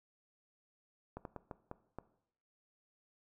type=slowing click train; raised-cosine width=1 ms; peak=-29 dBFS; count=6; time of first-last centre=1.17-1.986 s; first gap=82 ms; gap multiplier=1.35; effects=noise-tail reverb RT60 0.7 s tail -17 dB re dry